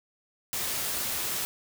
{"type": "noise", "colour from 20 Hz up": "white", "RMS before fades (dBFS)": -31, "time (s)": [0.53, 1.45], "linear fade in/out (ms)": 0, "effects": []}